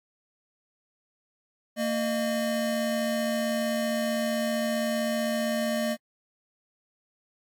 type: tone pair together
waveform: square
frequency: 228.5 / 610 Hz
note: A#3 / D#5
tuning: -34 / -34 cents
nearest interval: octave + perfect fourth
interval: 1700 cents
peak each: -29 / -29 dBFS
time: 1.76-5.97 s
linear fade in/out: 50 ms
effects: AAC 64 kbps